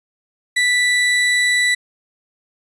35% pulse tone, 1971 Hz, B6, 4 cents flat, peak -12 dBFS, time 0.56-1.75 s, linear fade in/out 10 ms, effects resampled to 22050 Hz

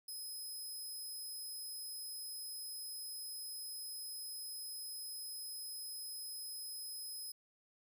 15% pulse tone, 5090 Hz, D#8, 39 cents sharp, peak -38 dBFS, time 0.08-7.32 s, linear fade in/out 5 ms, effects none

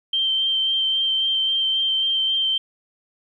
sine tone with vibrato, 3136 Hz, G7, in tune, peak -18 dBFS, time 0.13-2.58 s, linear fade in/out 5 ms, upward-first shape sine, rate 3.7 Hz, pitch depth 13 cents each way, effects 10-bit

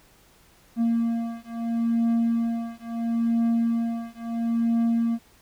triangle beating tone pair, 230.9 / 231.64 Hz, A#3 / A#3, -16 / -11 cents, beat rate 0.74 Hz, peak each -23 dBFS, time 0.76-5.19 s, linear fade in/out 50 ms, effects pink hiss -57 dBFS RMS until 5.41 s

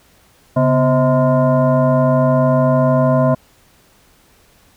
sine tone with frequency modulation, 251.1 Hz, B3, 29 cents sharp, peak -10 dBFS, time 0.56-3.35 s, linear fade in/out 10 ms, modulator 389 Hz, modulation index 1.6, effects pink hiss -52 dBFS RMS until 4.76 s

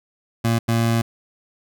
25% pulse tone bursts at uneven times, 115.2 Hz, A#2, 20 cents flat, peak -13 dBFS, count 2, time 0.44-0.59 / 0.68-1.02 s, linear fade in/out 10 ms, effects none

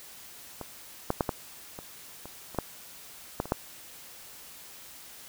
clicks, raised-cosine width 1 ms, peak -22 / -11 / -10 / -13 / -25 / -27 / -28 / -12 / -13 / -25 / -10 dBFS, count 11, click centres 0.613 / 1.104 / 1.208 / 1.292 / 1.789 / 2.256 / 2.547 / 2.587 / 3.401 / 3.456 / 3.521 s, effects white hiss -48 dBFS RMS until 5.28 s

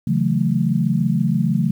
sine chord, F# minor seventh, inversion second, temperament equal, 138.59 / 164.81 / 185 / 220 Hz, C#3 / E3 / F#3 / A3, 0 / 0 / 0 / 0 cents, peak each -21 dBFS, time 0.07-1.71 s, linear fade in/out 5 ms, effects 8-bit

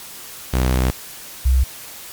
sawtooth / sine tone pair in turn, 63.6 / 64.34 Hz, C2 / C2, -48 / -28 cents, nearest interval unison, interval 20 cents, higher second, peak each -11 dBFS, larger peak neither, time 0.53-0.91 / 1.45-1.64 s, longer first, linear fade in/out 10 ms, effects white hiss -36 dBFS RMS until 2.12 s + MP3 96 kbps

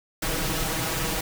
pink noise with comb filter, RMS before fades -27 dBFS, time 0.22-1.21 s, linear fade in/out 5 ms, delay 6.2 ms, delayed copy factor +0.85, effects none

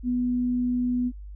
sine tone, 246.9 Hz, B3, in tune, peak -22 dBFS, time 0.03-1.12 s, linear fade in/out 50 ms, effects added 50 Hz sine -37 dBFS peak until 1.35 s

